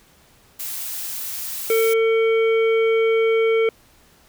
blue noise, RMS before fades -29 dBFS, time 0.59-1.94 s, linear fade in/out 10 ms
harmonic tone, 450 Hz, A4, 39 cents sharp, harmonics 1 / 3 / 5 / 7, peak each -15 / -31 / -26 / -37 dBFS, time 1.7-3.69 s, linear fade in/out 2 ms
effects pink hiss -54 dBFS RMS until 4.28 s

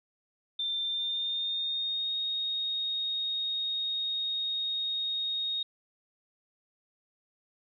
sine tone with pitch glide, 3576 to 3730 Hz, A7 to A#7, +27 to 0 cents, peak -29 dBFS, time 0.59-5.63 s, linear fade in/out 5 ms, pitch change +73 cents, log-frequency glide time 0.83-2.15 s, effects none

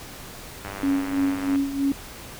click train, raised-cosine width 0.5 ms, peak -19 dBFS, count 91, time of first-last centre 0.65-1.558 s, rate 99.1 Hz
sine tone with tremolo, 277.2 Hz, C#4, in tune, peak -18 dBFS, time 0.83-1.92 s, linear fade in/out 2 ms, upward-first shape sine, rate 3.1 Hz, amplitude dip 70%
effects pink hiss -40 dBFS RMS until 2.39 s

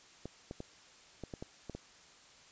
clicks, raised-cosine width 2 ms, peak -28 dBFS, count 8, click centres 0.256 / 0.511 / 0.604 / 1.237 / 1.338 / 1.425 / 1.697 / 1.75 s, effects white hiss -59 dBFS RMS until 2.51 s + resampled to 16000 Hz

